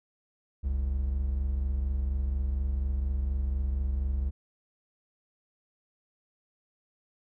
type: tone pair together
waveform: triangle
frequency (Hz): 43.42 / 67.6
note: F1 / C#2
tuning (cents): -9 / -43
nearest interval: minor sixth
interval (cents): 766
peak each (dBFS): -32 / -25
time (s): 0.63-4.31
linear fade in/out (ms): 20
effects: none